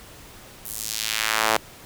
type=tone with high-pass filter sweep; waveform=sawtooth; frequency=110 Hz; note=A2; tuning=in tune; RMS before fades=-25 dBFS; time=0.65-1.57 s; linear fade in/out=5 ms; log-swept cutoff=12000 to 650 Hz; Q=1; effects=pink hiss -45 dBFS RMS until 1.85 s